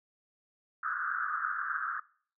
pink band-pass noise, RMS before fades -34 dBFS, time 0.83-2 s, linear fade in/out 5 ms, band 1200 to 1600 Hz, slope 96 dB/octave, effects noise-tail reverb RT60 0.5 s tail -21 dB re dry

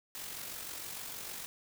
white noise with amplitude modulation, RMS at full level -41 dBFS, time 0.15-1.46 s, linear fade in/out 0 ms, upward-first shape sine, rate 46.5 Hz, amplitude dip 45%, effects none

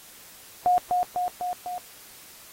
sine tone with echo, 720 Hz, F#5, 47 cents flat, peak -17 dBFS, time 0.66-0.78 s, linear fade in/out 0 ms, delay 250 ms, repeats 4, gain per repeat -3 dB, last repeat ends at 1.78 s, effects white hiss -48 dBFS RMS until 2.52 s + AAC 48 kbps

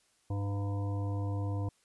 harmonic tone with a mistuned harmonic, 100.2 Hz, G2, 38 cents sharp, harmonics 1 / 3 / 5 / 7 / 9 / 10, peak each -31 / -41 / -45 / -48 / -50 / -51 dBFS, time 0.3-1.69 s, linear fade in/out 5 ms, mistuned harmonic 9, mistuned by +42 cents, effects white hiss -70 dBFS RMS until 1.84 s + resampled to 24000 Hz

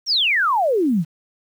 sine exponential sweep, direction down, 5830 to 147.9 Hz, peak -15 dBFS, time 0.06-1.05 s, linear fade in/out 50 ms, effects 8-bit

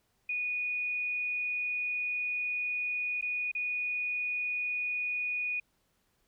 sine tone with dropouts, 2466 Hz, D#7, 16 cents flat, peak -30 dBFS, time 0.29-5.6 s, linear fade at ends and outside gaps 5 ms, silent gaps 3.212-3.224 / 3.516-3.55 s, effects pink hiss -74 dBFS RMS until 6.27 s

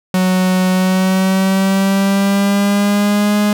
45% pulse tone with pitch glide, 185 to 207.7 Hz, F#3 to G#3, 0 to 0 cents, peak -11 dBFS, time 0.14-3.53 s, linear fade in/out 2 ms, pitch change +200 cents, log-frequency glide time 0.71-3.36 s, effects none

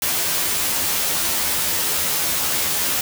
white noise with comb filter, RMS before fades -21 dBFS, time 0.02-3.01 s, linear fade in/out 2 ms, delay 12 ms, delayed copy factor +0.8, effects none

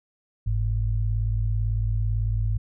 sine tone pair together, 49.03 / 107 Hz, G1 / A2, +1 / -48 cents, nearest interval octave + major second, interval 1351 cents, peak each -24 dBFS, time 0.46-2.58 s, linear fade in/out 10 ms, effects none

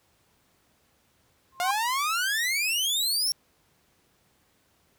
sine tone with exponential growth, 1060 Hz, C6, 22 cents sharp, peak -21 dBFS, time 1.52-1.71 s, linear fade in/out 5 ms, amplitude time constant 40 ms
sawtooth exponential sweep, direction up, 698.5 to 5600 Hz, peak -21 dBFS, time 1.6-3.32 s, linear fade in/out 0 ms
effects pink hiss -66 dBFS RMS until 4.98 s + high-pass 60 Hz 12 dB/octave

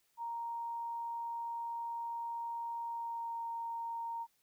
sine tone with pitch glide, 932.3 to 925.9 Hz, A#5 to A#5, 0 to -12 cents, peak -37 dBFS, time 0.17-4.27 s, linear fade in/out 50 ms, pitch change -12 cents, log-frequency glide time 2.85-3.41 s, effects white hiss -75 dBFS RMS until 4.42 s

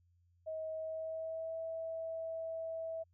sine tone with pitch glide, 635 to 652.1 Hz, D#5 to E5, +35 to -19 cents, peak -38 dBFS, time 0.46-3.04 s, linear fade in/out 20 ms, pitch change +46 cents, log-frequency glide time 0.71-1.57 s, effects added 87 Hz sine -68 dBFS peak until 3.13 s

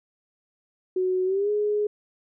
sine tone with pitch glide, 370 to 417.7 Hz, F#4 to G#4, 0 to +10 cents, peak -21 dBFS, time 0.96-1.87 s, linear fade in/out 5 ms, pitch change +210 cents, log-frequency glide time 1.25-1.5 s, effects none

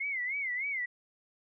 sine tone with vibrato, 2111 Hz, C7, 15 cents sharp, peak -31 dBFS, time 0-0.86 s, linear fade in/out 10 ms, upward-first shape sine, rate 3.3 Hz, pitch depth 140 cents each way, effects none

